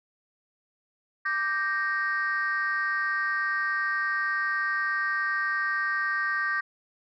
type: chord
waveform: sine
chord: G minor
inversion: second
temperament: equal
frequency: 1174.7 / 1568 / 1864.7 Hz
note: D6 / G6 / Bb6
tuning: 0 / 0 / 0 cents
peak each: -30 / -27 / -28 dBFS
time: 1.25-6.61 s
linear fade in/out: 10 ms
effects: tanh soft clip ceiling -19 dBFS